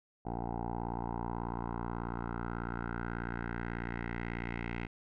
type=tone with low-pass filter sweep; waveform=10% pulse; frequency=58.27 Hz; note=A#1; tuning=in tune; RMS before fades=-38 dBFS; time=0.25-4.87 s; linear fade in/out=10 ms; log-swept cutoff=750 to 2300 Hz; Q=3.8; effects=none